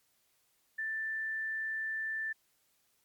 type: tone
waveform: sine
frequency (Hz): 1769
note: A6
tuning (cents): +9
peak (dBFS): -33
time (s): 0.78-2.33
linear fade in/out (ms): 10
effects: white hiss -73 dBFS RMS until 3.04 s + MP3 96 kbps